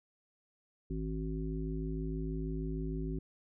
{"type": "harmonic tone", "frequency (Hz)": 53.2, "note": "G#1", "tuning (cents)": 42, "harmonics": [1, 3, 5, 7], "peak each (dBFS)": [-37, -39, -41, -43], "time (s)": [0.9, 3.19], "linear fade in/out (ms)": 5, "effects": []}